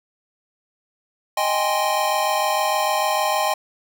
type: chord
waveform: square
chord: Ab major seventh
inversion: second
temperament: equal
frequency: 622.3 / 784 / 830.6 / 1046.5 Hz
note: Eb5 / G5 / Ab5 / C6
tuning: 0 / 0 / 0 / 0 cents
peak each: -25 dBFS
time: 1.37-3.54 s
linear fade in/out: 5 ms
effects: none